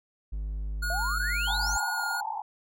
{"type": "tone", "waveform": "triangle", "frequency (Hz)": 51.4, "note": "G#1", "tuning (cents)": -17, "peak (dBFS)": -28, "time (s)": [0.32, 1.77], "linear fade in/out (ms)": 10}
{"type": "tone with vibrato", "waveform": "square", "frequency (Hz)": 1433, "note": "F6", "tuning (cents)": 44, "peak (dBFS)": -30, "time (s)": [0.82, 2.21], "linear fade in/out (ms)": 10, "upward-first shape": "sine", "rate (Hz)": 3, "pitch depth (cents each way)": 17}
{"type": "exponential sweep", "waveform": "sine", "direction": "up", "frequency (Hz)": [650, 7660], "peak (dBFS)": -31, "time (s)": [0.9, 1.8], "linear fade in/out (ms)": 2}
{"type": "band-pass noise", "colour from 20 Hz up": "white", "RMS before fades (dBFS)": -34, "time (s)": [1.47, 2.42], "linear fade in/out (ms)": 5, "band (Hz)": [800, 910], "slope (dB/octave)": 96}
{"effects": []}